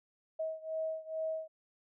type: beating tone pair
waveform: sine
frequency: 637 / 639.3 Hz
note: D#5 / D#5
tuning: +41 / +47 cents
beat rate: 2.3 Hz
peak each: -37 / -39 dBFS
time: 0.39-1.48 s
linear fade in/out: 10 ms
effects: none